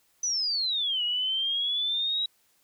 sine exponential two-way sweep, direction down then up, 6080 to 2883 to 3870 Hz, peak -25 dBFS, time 0.23-2.26 s, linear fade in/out 5 ms, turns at 1.03 s, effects white hiss -67 dBFS RMS until 2.63 s

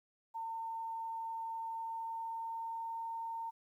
sine tone with pitch glide, 906 to 912.3 Hz, A#5 to A#5, -50 to -38 cents, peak -38 dBFS, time 0.34-3.51 s, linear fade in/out 20 ms, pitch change +12 cents, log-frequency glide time 1.7-2.99 s, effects 12-bit

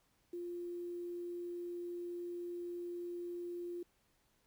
sine tone with quantisation, 349.2 Hz, F4, in tune, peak -40 dBFS, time 0.33-3.83 s, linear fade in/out 5 ms, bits 11, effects pink hiss -75 dBFS RMS until 4.46 s

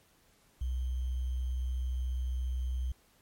sine tone with sample-and-hold, 63 Hz, B1, 35 cents sharp, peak -30 dBFS, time 0.61-2.92 s, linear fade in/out 5 ms, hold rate 3150 Hz, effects pink hiss -66 dBFS RMS until 3.21 s + MP3 64 kbps

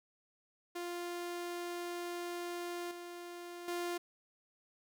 sawtooth tone with level steps, 349.2 Hz, F4, in tune, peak -35 / -41 / -32 dBFS, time 0.75-3.98 s, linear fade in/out 10 ms, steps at 2.91 / 3.68 s, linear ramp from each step 2 ms, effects none

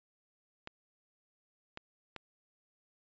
clicks, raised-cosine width 0.3 ms, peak -26 dBFS, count 3, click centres 0.674 / 1.774 / 2.163 s, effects resampled to 16000 Hz

